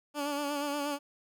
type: tone with vibrato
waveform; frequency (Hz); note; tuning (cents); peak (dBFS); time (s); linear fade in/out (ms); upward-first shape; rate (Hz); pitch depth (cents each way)
15% pulse; 288.5; D4; -31; -25; 0.14-0.99; 50; sine; 8.4; 41
effects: none